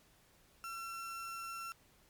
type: tone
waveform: 35% pulse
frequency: 1353 Hz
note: E6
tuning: 45 cents sharp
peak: -40 dBFS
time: 0.64-1.72 s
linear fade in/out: 0 ms
effects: pink hiss -67 dBFS RMS until 2.09 s + MP3 96 kbps